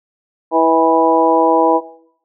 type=harmonic tone with a mistuned harmonic; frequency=163.7 Hz; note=E3; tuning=12 cents flat; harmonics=2 / 3 / 4 / 5 / 6; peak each=-16 / -16 / -16 / -16 / -16 dBFS; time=0.51-1.81 s; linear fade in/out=50 ms; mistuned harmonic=4; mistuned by=-24 cents; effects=noise-tail reverb RT60 0.7 s tail -18 dB re dry